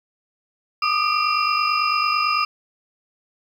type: tone cluster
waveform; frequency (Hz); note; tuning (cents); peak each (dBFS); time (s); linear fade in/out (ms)
sine; 1192 / 1241 / 2367 / 2736 / 4986; D6 / D#6 / D7 / F7 / D#8; +25 / -5 / +13 / -36 / +3; -24 / -21 / -27 / -26 / -26; 0.82-2.45; 5
effects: 8-bit